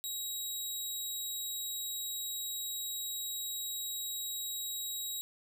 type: tone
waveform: 15% pulse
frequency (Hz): 3830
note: A#7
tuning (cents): +46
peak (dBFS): -29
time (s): 0.04-5.21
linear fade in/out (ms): 0
effects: none